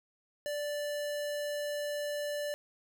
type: tone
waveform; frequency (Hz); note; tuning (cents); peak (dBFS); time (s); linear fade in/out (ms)
square; 586; D5; -4; -34; 0.46-2.54; 0
effects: none